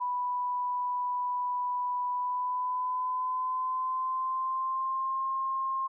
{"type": "tone with pitch glide", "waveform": "sine", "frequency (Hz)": [987.8, 1064.8], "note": ["B5", "C6"], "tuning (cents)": [0, 30], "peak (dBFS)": -28, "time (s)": [0, 5.88], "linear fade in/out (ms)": 20, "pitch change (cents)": 130, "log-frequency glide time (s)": [2.11, 5.27], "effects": []}